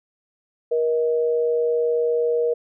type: tone pair together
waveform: sine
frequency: 474 / 632.7 Hz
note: A#4 / D#5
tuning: +29 / +29 cents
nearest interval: perfect fourth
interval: 500 cents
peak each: -18 / -28 dBFS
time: 0.71-2.54 s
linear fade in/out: 10 ms
effects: none

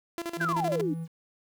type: tone with tremolo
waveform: sawtooth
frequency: 339.3 Hz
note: F4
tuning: 50 cents flat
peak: -27 dBFS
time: 0.18-0.81 s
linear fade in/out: 0 ms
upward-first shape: square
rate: 13 Hz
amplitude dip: 80%
type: tone with vibrato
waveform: triangle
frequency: 164.81 Hz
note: E3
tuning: in tune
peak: -30 dBFS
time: 0.36-1.08 s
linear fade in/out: 50 ms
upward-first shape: triangle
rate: 2.4 Hz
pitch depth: 18 cents each way
type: exponential sweep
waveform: sine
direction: down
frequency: 1661.2 to 277.2 Hz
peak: -26 dBFS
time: 0.4-0.94 s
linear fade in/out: 10 ms
effects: 10-bit

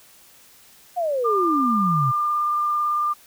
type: exponential sweep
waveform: sine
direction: down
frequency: 734 to 123.47 Hz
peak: -20 dBFS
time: 0.96-2.12 s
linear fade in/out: 20 ms
type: tone with vibrato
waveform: sine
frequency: 1198 Hz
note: D6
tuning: 34 cents sharp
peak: -19 dBFS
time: 1.24-3.14 s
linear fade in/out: 20 ms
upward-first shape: triangle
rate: 18 Hz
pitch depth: 14 cents each way
effects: white hiss -51 dBFS RMS until 3.26 s

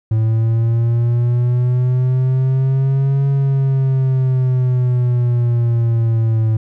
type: linear two-way sweep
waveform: triangle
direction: up then down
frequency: 110 to 138.59 to 110 Hz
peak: -10 dBFS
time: 0.11-6.57 s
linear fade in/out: 5 ms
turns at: 3.28 s
effects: none

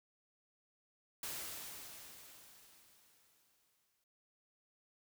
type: noise with exponential decay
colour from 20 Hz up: white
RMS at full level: -42 dBFS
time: 1.23-4.04 s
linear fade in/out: 2 ms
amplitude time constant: 610 ms
effects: none

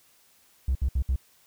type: tone bursts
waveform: triangle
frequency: 65.41 Hz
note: C2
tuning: in tune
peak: -18 dBFS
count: 4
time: 0.68-1.16 s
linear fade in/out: 5 ms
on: 72 ms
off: 64 ms
effects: tanh soft clip ceiling -18 dBFS + white hiss -61 dBFS RMS until 1.46 s

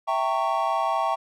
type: chord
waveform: triangle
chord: E diminished seventh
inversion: none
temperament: equal with one note detuned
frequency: 659.3 / 784 / 915.3 / 1108.7 Hz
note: E5 / G5 / Bb5 / Db6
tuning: 0 / 0 / -32 / 0 cents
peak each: -26 / -25 / -26 / -25 dBFS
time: 0.07-1.16 s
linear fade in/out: 20 ms
effects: none

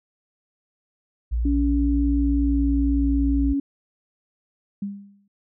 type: tone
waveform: sine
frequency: 58.27 Hz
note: A#1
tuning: in tune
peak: -20 dBFS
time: 1.31-3.54 s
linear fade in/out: 20 ms
type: tone with pitch glide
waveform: sine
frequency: 283.1 to 278.7 Hz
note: C#4 to C#4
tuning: +37 to +9 cents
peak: -20 dBFS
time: 1.45-3.6 s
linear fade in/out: 5 ms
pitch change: -28 cents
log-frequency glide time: 2.04-3.15 s
type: tone with exponential decay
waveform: sine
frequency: 200.4 Hz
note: G3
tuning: 38 cents sharp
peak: -23 dBFS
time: 4.82-5.28 s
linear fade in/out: 5 ms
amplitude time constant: 98 ms
effects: none

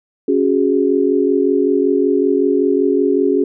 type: chord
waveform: sine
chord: C# suspended fourth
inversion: none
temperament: equal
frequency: 277.2 / 370 / 415.3 Hz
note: C#4 / F#4 / G#4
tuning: 0 / 0 / 0 cents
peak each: -16 dBFS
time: 0.28-3.44 s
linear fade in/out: 5 ms
effects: none

